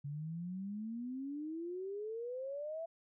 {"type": "exponential sweep", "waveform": "sine", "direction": "up", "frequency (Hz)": [140, 671], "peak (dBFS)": -39, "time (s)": [0.04, 2.86], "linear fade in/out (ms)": 10, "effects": []}